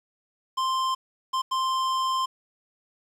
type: tone bursts at uneven times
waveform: square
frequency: 1046.5 Hz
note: C6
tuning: in tune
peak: -24 dBFS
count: 3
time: 0.57-0.95 / 1.33-1.42 / 1.51-2.26 s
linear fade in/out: 10 ms
effects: low-pass 7000 Hz 12 dB/octave + 9-bit